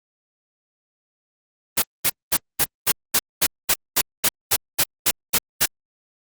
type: noise bursts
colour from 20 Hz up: white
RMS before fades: -17 dBFS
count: 15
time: 1.77-5.66 s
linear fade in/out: 10 ms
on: 54 ms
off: 220 ms
effects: Opus 32 kbps